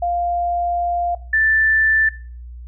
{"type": "tone pair in turn", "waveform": "sine", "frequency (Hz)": [698.5, 1765.2], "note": ["F5", "A6"], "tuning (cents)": [0, 5], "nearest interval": "octave + major third", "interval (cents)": 1605, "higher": "second", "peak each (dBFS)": [-17, -13], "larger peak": "second", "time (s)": [[0.02, 1.15], [1.33, 2.09]], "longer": "first", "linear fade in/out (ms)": 5, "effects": ["noise-tail reverb RT60 0.4 s tail -18 dB re dry", "added 60 Hz sine -32 dBFS peak until 2.67 s"]}